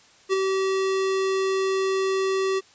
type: tone with ADSR envelope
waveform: square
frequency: 383.7 Hz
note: G4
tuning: 37 cents flat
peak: -18 dBFS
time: 0.29-2.61 s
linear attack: 40 ms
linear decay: 15 ms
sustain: -4 dB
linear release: 30 ms
effects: white hiss -54 dBFS RMS until 2.74 s + resampled to 16000 Hz